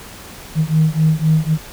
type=beating tone pair; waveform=sine; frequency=155.56 / 159.46 Hz; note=D#3 / D#3; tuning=0 / +43 cents; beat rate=3.9 Hz; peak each=-14 dBFS; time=0.55-1.58 s; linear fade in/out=50 ms; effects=tanh soft clip ceiling -5 dBFS + pink hiss -36 dBFS RMS until 1.72 s